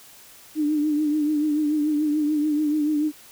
sine tone with vibrato, 300.9 Hz, D4, 42 cents sharp, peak -19 dBFS, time 0.55-3.12 s, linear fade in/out 50 ms, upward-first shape triangle, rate 6.9 Hz, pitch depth 60 cents each way, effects white hiss -48 dBFS RMS until 3.31 s

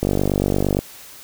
click train, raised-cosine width 2 ms, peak -5 dBFS, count 38, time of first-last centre 0.03-0.79 s, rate 48.7 Hz, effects white hiss -41 dBFS RMS until 1.23 s

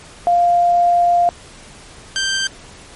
sine / 15% pulse tone pair in turn, 698.5 / 1568.1 Hz, F5 / G6, 0 / 0 cents, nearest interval octave + major second, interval 1400 cents, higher second, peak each -10 dBFS, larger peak neither, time 0.27-1.29 / 2.16-2.47 s, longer first, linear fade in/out 0 ms, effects pink hiss -40 dBFS RMS until 2.95 s + MP3 48 kbps

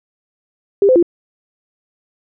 sine tone with pitch steps, 399.2 / 513 / 344.2 Hz, G4 / C5 / F4, +32 / -34 / -25 cents, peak -7 dBFS, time 0.82-1.027 s, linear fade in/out 2 ms, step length 69 ms, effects none

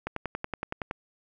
click train, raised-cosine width 0.5 ms, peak -16 dBFS, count 10, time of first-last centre 0.07-0.911 s, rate 10.7 Hz, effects none

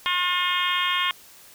harmonic tone, 357.8 Hz, F4, 42 cents sharp, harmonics 3 / 4 / 5 / 6 / 7 / 8 / 9 / 10, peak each -26 / -32 / -31 / -29 / -33 / -30 / -27 / -34 dBFS, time 0.06-1.11 s, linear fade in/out 0 ms, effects white hiss -49 dBFS RMS until 1.54 s

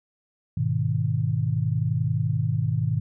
sine chord, G# minor, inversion none, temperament just, 103.83 / 124.59 / 155.74 Hz, G#2 / B2 / D#3, 0 / +16 / +2 cents, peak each -26 / -25 / -26 dBFS, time 0.57-3 s, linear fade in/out 5 ms, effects none

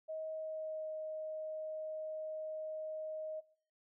sine tone with pitch glide, 632 to 625.1 Hz, D#5 to D#5, +27 to +8 cents, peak -39 dBFS, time 0.08-3.41 s, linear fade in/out 20 ms, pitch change -19 cents, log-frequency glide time 0.31-0.89 s, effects noise-tail reverb RT60 0.6 s tail -22 dB re dry

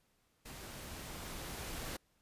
pink noise with level ramp, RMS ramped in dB -49 to -42 dBFS, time 0.45-1.97 s, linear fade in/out 10 ms, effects pink hiss -75 dBFS RMS until 2.21 s + resampled to 32000 Hz

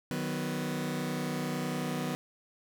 sawtooth chord, B major, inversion first, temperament just, 154.34 / 185.21 / 246.9 Hz, D#3 / F#3 / B3, -14 / +2 / 0 cents, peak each -32 / -33 / -31 dBFS, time 0.11-2.15 s, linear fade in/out 0 ms, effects none

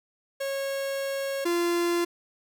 45% pulse tone pair in turn, 548 / 345.2 Hz, C#5 / F4, -20 / -20 cents, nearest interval minor sixth, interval 800 cents, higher first, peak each -28 / -23 dBFS, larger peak second, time 0.4-1.45 / 1.45-2.05 s, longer first, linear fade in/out 10 ms, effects none

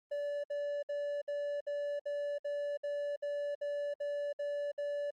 triangle tone bursts, 578 Hz, D5, 28 cents flat, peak -32 dBFS, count 13, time 0.11-5.108 s, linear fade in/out 10 ms, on 330 ms, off 59 ms, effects Opus 24 kbps

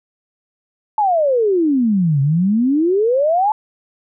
sine exponential two-way sweep, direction down then up, 880 to 134.2 to 880 Hz, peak -12 dBFS, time 0.98-3.52 s, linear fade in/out 2 ms, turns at 2.21 s, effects none

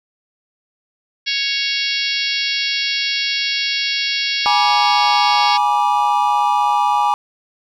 harmonic tone, 554.4 Hz, C#5, in tune, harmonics 3 / 4 / 5 / 6 / 7 / 8 / 9 / 10, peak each -30 / -24 / -25 / -24 / -27 / -24 / -27 / -27 dBFS, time 1.26-5.58 s, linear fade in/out 20 ms
triangle chord, G# diminished, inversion none, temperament equal with one note detuned, 830.6 / 966.3 / 1174.7 Hz, G#5 / B5 / D6, 0 / -38 / 0 cents, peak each -14 / -16 / -18 dBFS, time 4.46-7.14 s, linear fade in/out 0 ms
effects none

